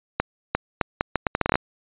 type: accelerating click train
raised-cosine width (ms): 0.5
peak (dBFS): -4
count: 13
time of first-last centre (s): 0.2-1.556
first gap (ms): 350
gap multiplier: 0.75
effects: resampled to 8000 Hz